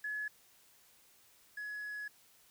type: tone pair in turn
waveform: triangle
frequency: 1700 / 1687.3 Hz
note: G#6 / G#6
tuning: +40 / +27 cents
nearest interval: unison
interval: 13 cents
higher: first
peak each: -32 / -37 dBFS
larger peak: first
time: 0.04-0.28 / 1.57-2.08 s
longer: second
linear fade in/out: 5 ms
effects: tanh soft clip ceiling -34 dBFS + white hiss -65 dBFS RMS until 2.5 s